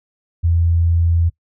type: tone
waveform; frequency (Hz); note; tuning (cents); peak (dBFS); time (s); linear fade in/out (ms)
sine; 84.3; E2; +39; -12; 0.43-1.3; 20
effects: noise-tail reverb RT60 0.1 s tail -20 dB re dry